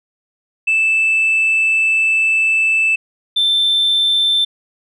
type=tone pair in turn; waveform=sine; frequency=2636 / 3552 Hz; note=E7 / A7; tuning=-1 / +16 cents; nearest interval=perfect fourth; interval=517 cents; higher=second; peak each=-10 dBFS; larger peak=neither; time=0.67-2.96 / 3.36-4.45 s; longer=first; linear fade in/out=10 ms; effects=tanh soft clip ceiling -9 dBFS